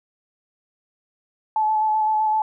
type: tone with vibrato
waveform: sine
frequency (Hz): 864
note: A5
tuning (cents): -32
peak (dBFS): -17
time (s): 1.56-2.42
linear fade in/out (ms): 2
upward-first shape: square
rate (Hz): 7.8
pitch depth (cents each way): 14
effects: none